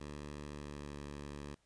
10% pulse tone with pitch glide, 73.3 to 72.12 Hz, D2 to D2, -3 to -31 cents, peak -36 dBFS, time 0-1.55 s, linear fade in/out 10 ms, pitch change -28 cents, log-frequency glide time 0.52-0.95 s, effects pink hiss -75 dBFS RMS until 1.65 s + resampled to 22050 Hz

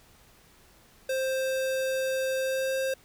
square tone with pitch glide, 526 to 530.3 Hz, C5 to C5, +9 to +23 cents, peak -27 dBFS, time 1.09-2.94 s, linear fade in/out 5 ms, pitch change +14 cents, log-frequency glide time 2.4-2.76 s, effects pink hiss -58 dBFS RMS until 3.04 s

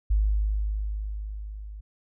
sine tone with level ramp, 51.91 Hz, G#1, in tune, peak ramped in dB -18 to -37 dBFS, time 0.1-1.81 s, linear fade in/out 10 ms, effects none

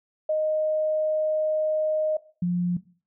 sine tone pair in turn, 620 / 176.67 Hz, D#5 / F3, -6 / +20 cents, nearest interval octave + minor seventh, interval 2174 cents, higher first, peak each -21 dBFS, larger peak neither, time 0.29-2.17 / 2.42-2.77 s, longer first, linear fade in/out 5 ms, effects noise-tail reverb RT60 0.4 s tail -18 dB re dry

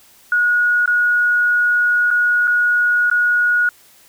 sine tone with dropouts, 1451 Hz, F#6, 34 cents flat, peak -12 dBFS, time 0.32-3.69 s, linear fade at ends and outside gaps 2 ms, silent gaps 0.859-0.876 / 2.105-2.111 / 2.473-2.477 / 3.1-3.113 s, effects white hiss -49 dBFS RMS until 4.08 s

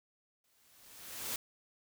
white noise with exponential growth, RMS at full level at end -36 dBFS, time 0.44-1.36 s, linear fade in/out 2 ms, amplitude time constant 200 ms, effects none

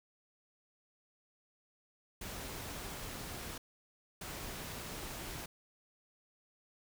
pink noise bursts at uneven times, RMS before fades -44 dBFS, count 2, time 2.21-3.58 / 4.21-5.46 s, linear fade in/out 5 ms, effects none

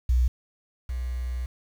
sine tone pair in turn, 61.74 / 62.04 Hz, B1 / B1, 0 / +9 cents, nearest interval unison, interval 9 cents, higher second, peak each -17 / -27 dBFS, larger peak first, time 0.09-0.28 / 0.89-1.46 s, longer second, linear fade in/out 5 ms, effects tanh soft clip ceiling -13 dBFS + 8-bit

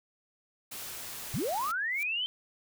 white noise, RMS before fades -41 dBFS, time 0.71-1.72 s, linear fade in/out 10 ms
sine linear sweep, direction up, 95.3 to 3136 Hz, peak -29 dBFS, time 1.34-2.26 s, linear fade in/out 0 ms
blue noise with exponential growth, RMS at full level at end -40 dBFS, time 1.85-2.03 s, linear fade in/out 1 ms, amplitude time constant 37 ms
effects none

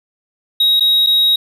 triangle tone with dropouts, 3800 Hz, A#7, 33 cents sharp, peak -8 dBFS, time 0.6-1.36 s, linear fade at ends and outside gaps 5 ms, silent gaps 0.798-0.806 / 1.064-1.069 s, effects none

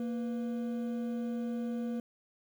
triangle tone pair together, 232.8 / 493.3 Hz, A#3 / B4, -2 / -2 cents, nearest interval octave + minor second, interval 1300 cents, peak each -31 / -40 dBFS, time 0-2 s, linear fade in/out 2 ms, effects 10-bit

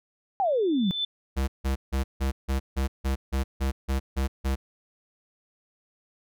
sine exponential sweep, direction down, 822 to 174.61 Hz, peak -21 dBFS, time 0.4-0.91 s, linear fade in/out 0 ms
sine tone with exponential growth, 3520 Hz, A7, in tune, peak -23 dBFS, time 0.45-1.05 s, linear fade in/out 5 ms, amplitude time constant 130 ms
square tone bursts, 66.9 Hz, C2, 39 cents sharp, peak -24 dBFS, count 12, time 1.36-4.56 s, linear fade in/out 20 ms, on 120 ms, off 160 ms
effects none

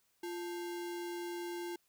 sine tone with sample-and-hold, 347.4 Hz, F4, 9 cents flat, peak -38 dBFS, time 0.23-1.76 s, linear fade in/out 5 ms, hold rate 1225 Hz, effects white hiss -75 dBFS RMS until 1.88 s

